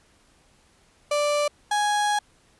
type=tone pair in turn; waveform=35% pulse; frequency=587.3 / 830.6 Hz; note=D5 / G#5; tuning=0 / 0 cents; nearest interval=tritone; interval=600 cents; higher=second; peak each=-19 dBFS; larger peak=neither; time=1.11-1.48 / 1.71-2.19 s; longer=second; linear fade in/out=5 ms; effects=pink hiss -60 dBFS RMS until 2.59 s + resampled to 24000 Hz